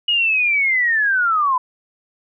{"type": "linear sweep", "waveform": "sine", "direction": "down", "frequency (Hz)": [2903, 987.8], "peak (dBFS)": -14, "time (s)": [0.08, 1.58], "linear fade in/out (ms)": 5, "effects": []}